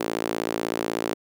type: tone with high-pass filter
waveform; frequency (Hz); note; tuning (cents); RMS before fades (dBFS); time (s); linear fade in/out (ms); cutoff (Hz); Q
sawtooth; 56.2; A1; +37; -28; 0-1.14; 5; 350; 1.8
effects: none